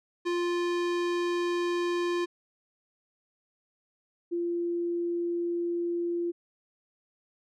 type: tone pair in turn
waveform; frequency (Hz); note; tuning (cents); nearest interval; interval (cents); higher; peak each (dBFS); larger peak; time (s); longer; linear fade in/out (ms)
square / sine; 349.2 / 344.6; F4 / F4; 0 / -23; unison; 23; first; -27; neither; 0.25-2.26 / 4.31-6.32; neither; 20
effects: low-pass 5000 Hz 12 dB/octave